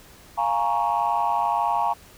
sine chord, Bb minor seventh, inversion second, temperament equal, 698.5 / 830.6 / 932.3 / 1108.7 Hz, F5 / Ab5 / Bb5 / Db6, 0 / 0 / 0 / 0 cents, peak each -26 / -24 / -23 / -27 dBFS, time 0.37-1.94 s, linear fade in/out 20 ms, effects tanh soft clip ceiling -13 dBFS + pink hiss -49 dBFS RMS until 2.17 s

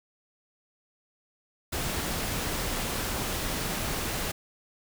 pink noise, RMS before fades -31 dBFS, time 1.72-4.32 s, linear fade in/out 10 ms, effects none

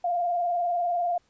sine tone with vibrato, 698.5 Hz, F5, in tune, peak -23 dBFS, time 0.04-1.18 s, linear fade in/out 5 ms, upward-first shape sine, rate 20 Hz, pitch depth 54 cents each way, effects pink hiss -67 dBFS RMS until 1.29 s + resampled to 16000 Hz

